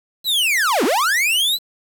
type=linear two-way sweep; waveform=45% pulse; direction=down then up; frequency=4112 to 220 to 4112 Hz; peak=-15 dBFS; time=0.24-1.59 s; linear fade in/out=50 ms; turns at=0.84 s; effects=7-bit